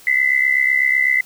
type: tone pair together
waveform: sine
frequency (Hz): 1990 / 2058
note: B6 / C7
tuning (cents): +13 / -29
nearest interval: minor second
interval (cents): 58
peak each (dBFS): -16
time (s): 0.07-1.21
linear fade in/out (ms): 2
effects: white hiss -45 dBFS RMS until 1.25 s